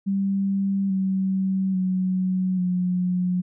sine tone with pitch steps, 196 / 190.75 / 185.64 / 180.67 Hz, G3 / G3 / F#3 / F#3, 0 / -47 / +6 / -41 cents, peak -20 dBFS, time 0.06-3.42 s, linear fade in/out 20 ms, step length 840 ms, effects none

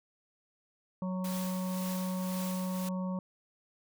harmonic tone, 185 Hz, F#3, in tune, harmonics 1 / 3 / 5 / 6, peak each -32 / -42 / -46 / -48 dBFS, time 1.02-3.19 s, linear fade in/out 2 ms
white noise with tremolo, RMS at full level -42 dBFS, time 1.24-2.89 s, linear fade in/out 5 ms, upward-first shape triangle, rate 1.9 Hz, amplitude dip 55%
effects none

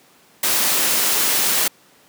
white noise, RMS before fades -18 dBFS, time 0.43-1.68 s, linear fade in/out 5 ms, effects pink hiss -52 dBFS RMS until 2.08 s + high-pass 200 Hz 12 dB/octave

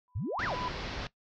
sine tone with exponential growth, 995 Hz, B5, 13 cents sharp, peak -31 dBFS, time 0.08-0.68 s, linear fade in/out 0 ms, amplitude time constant 130 ms
sine exponential two-way sweep, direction up then down, 77.78 to 2068 to 450.6 Hz, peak -31 dBFS, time 0.15-0.55 s, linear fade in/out 10 ms, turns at 0.44 s
pink low-pass noise, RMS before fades -38 dBFS, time 0.39-1.07 s, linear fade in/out 2 ms, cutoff 5300 Hz, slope 48 dB/octave
effects noise-tail reverb RT60 0.1 s tail -18 dB re dry

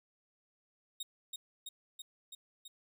sawtooth tone with echo, 3739 Hz, A#7, 4 cents sharp, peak -35 dBFS, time 1-1.03 s, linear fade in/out 5 ms, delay 330 ms, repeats 5, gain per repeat -2 dB, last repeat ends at 2.68 s, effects none

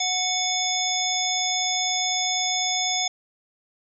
harmonic tone with a mistuned harmonic, 736 Hz, F#5, 9 cents flat, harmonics 1 / 3 / 5 / 7 / 9, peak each -29 / -31 / -27 / -29 / -27 dBFS, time 0-3.08 s, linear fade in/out 5 ms, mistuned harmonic 5, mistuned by -80 cents, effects none

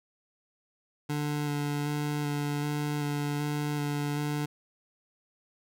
25% pulse tone with vibrato, 146.7 Hz, D3, 2 cents flat, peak -25 dBFS, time 1.09-4.46 s, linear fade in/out 10 ms, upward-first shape square, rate 1.3 Hz, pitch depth 12 cents each way, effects none

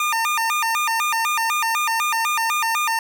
25% pulse tone with vibrato, 1048 Hz, C6, 2 cents sharp, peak -15 dBFS, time 0-2.99 s, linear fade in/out 2 ms, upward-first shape square, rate 4 Hz, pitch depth 250 cents each way, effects none

